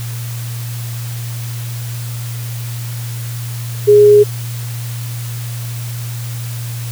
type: tone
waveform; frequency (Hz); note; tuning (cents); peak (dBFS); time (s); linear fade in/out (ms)
sine; 415.3; G#4; 0; -3; 3.87-4.24; 20
effects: added 118 Hz sine -21 dBFS peak until 6.91 s + white hiss -32 dBFS RMS until 6.91 s